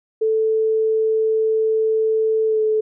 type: tone with pitch glide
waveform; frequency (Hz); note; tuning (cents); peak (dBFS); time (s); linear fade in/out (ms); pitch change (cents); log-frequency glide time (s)
sine; 440 to 433.4; A4 to A4; 0 to -26; -15; 0.21-2.81; 10; -26; 2.46-2.61
effects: none